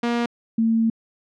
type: tone pair in turn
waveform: sawtooth / sine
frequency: 237.1 / 225.9 Hz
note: A#3 / A3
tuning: +30 / +46 cents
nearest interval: minor second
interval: 84 cents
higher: first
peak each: -16 dBFS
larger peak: neither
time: 0.03-0.26 / 0.58-0.9 s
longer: second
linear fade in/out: 5 ms
effects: low-pass 4000 Hz 12 dB/octave